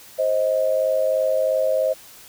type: tone pair together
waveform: sine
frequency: 527 / 630 Hz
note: C5 / D#5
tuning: +12 / +21 cents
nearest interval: minor third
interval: 309 cents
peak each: -20 dBFS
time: 0.18-1.94 s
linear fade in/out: 20 ms
effects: white hiss -45 dBFS RMS until 2.28 s

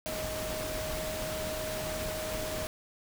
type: tone in noise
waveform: sine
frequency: 625 Hz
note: D#5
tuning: 8 cents sharp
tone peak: -36 dBFS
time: 0.06-2.67 s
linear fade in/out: 0 ms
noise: pink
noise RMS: -37 dBFS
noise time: 0.06-2.67 s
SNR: -2 dB
effects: none

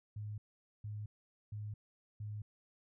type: tone bursts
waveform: sine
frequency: 105.3 Hz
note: G#2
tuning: 24 cents sharp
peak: -40 dBFS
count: 4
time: 0.16-2.42 s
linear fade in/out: 5 ms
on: 220 ms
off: 460 ms
effects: none

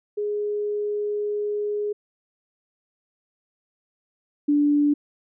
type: tone pair in turn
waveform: sine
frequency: 415.7 / 291.8 Hz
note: G#4 / D4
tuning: +2 / -11 cents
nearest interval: tritone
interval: 613 cents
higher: first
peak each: -23 / -16 dBFS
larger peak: second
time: 0.17-1.93 / 4.48-4.94 s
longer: first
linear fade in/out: 10 ms
effects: none

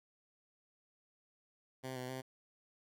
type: tone with pitch steps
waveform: 10% pulse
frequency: 130.3 / 126.6 / 130.3 Hz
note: C3 / B2 / C3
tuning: -7 / +43 / -7 cents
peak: -33 dBFS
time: 1.83-2.22 s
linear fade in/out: 20 ms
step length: 130 ms
effects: none

